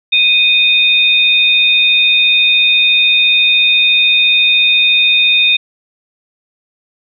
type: tone pair together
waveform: sine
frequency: 2489 / 3657 Hz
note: D#7 / A#7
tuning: 0 / -34 cents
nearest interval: perfect fifth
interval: 666 cents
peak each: -10 dBFS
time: 0.12-5.57 s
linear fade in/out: 10 ms
effects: none